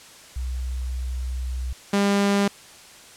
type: tone pair in turn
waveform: sine / sawtooth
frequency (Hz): 63.2 / 200.6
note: B1 / G3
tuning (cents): +41 / +40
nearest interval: octave + minor sixth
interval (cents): 1999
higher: second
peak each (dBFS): -25 / -14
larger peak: second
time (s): 0.36-1.73 / 1.93-2.48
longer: first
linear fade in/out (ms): 5
effects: white hiss -46 dBFS RMS until 3.16 s + low-pass 9000 Hz 12 dB/octave